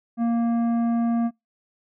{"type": "tone with tanh clipping", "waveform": "triangle", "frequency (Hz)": 233.1, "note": "A#3", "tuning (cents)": 0, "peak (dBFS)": -21, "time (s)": [0.17, 1.31], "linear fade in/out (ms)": 50, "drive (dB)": 14, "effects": ["noise-tail reverb RT60 0.2 s tail -26 dB re dry"]}